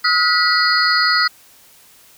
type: tone cluster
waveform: sine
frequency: 1276 / 1440 / 1956 / 4322 / 4853 Hz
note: D#6 / F#6 / B6 / C#8 / D#8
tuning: +43 / -47 / -17 / -45 / -44 cents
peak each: -19 dBFS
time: 0.04-1.28 s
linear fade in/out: 10 ms
effects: white hiss -48 dBFS RMS until 2.17 s